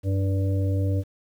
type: harmonic tone with a mistuned harmonic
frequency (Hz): 97.1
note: G2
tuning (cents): -16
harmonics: 1 / 3 / 5 / 6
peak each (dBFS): -21 / -31 / -35 / -37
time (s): 0.03-1.04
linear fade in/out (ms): 50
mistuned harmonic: 1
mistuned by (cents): -17
effects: 9-bit